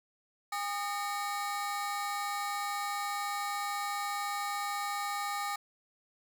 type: ring-modulated tone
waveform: 35% pulse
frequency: 1019 Hz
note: C6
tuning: 46 cents flat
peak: -28 dBFS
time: 0.52-5.56 s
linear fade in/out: 5 ms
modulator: 207 Hz
effects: none